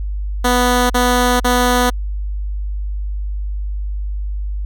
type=tone bursts; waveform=10% pulse; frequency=246.9 Hz; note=B3; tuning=in tune; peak=-4 dBFS; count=3; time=0.44-1.902 s; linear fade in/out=10 ms; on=460 ms; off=41 ms; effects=added 50 Hz sine -19 dBFS peak until 4.65 s